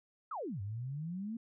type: exponential two-way sweep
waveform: sine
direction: down then up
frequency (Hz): 1374 to 95.5 to 235.7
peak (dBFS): -37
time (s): 0.31-1.37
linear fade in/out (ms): 5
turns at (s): 0.61
effects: none